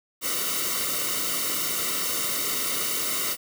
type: noise with comb filter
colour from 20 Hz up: white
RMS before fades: -27 dBFS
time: 0.21-3.37 s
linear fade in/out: 50 ms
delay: 1.2 ms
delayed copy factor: -0.9
effects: none